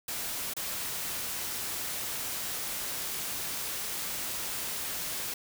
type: noise with dropouts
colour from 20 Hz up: white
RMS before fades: -35 dBFS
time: 0.08-5.34 s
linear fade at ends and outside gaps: 5 ms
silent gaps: 0.537-0.565 s
effects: none